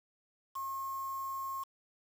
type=tone with quantisation; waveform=sine; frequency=1078 Hz; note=C#6; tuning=49 cents flat; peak=-36 dBFS; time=0.55-1.64 s; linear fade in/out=10 ms; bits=8; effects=none